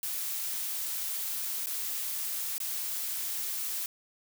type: noise with dropouts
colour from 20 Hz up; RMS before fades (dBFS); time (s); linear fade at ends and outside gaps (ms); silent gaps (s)
blue; -34; 0.03-3.86; 1; 1.66-1.669 / 2.581-2.602
effects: none